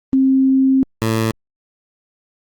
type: tone pair in turn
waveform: sine / 15% pulse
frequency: 265.7 / 111.71 Hz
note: C4 / A2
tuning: +27 / +27 cents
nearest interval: octave + minor third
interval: 1500 cents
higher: first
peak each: -10 / -9 dBFS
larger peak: second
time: 0.13-0.83 / 1.02-1.31 s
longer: first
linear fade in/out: 0 ms
effects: Opus 24 kbps